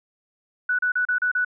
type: tone bursts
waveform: sine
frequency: 1480 Hz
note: F#6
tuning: in tune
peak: -19 dBFS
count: 6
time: 0.69-1.448 s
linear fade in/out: 5 ms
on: 98 ms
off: 34 ms
effects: none

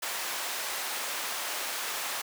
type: high-pass noise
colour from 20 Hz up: pink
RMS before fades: -34 dBFS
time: 0.02-2.22 s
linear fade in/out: 10 ms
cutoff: 800 Hz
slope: 12 dB/octave
effects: none

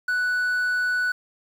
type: tone with quantisation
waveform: triangle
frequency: 1483 Hz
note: F#6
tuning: 4 cents sharp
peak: -19 dBFS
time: 0.08-1.12 s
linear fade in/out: 5 ms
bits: 8
effects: none

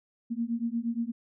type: beating tone pair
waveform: sine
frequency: 228.8 / 237.3 Hz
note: A#3 / A#3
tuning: -32 / +31 cents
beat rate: 8.5 Hz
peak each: -31 dBFS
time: 0.3-1.12 s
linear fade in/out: 20 ms
effects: none

